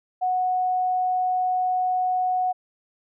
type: tone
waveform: sine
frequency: 736 Hz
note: F#5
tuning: 9 cents flat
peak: -20 dBFS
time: 0.21-2.53 s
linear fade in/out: 20 ms
effects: none